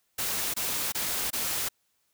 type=noise bursts; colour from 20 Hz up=white; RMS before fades=-30 dBFS; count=4; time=0.18-1.689 s; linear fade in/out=10 ms; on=360 ms; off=23 ms; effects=white hiss -73 dBFS RMS until 2.13 s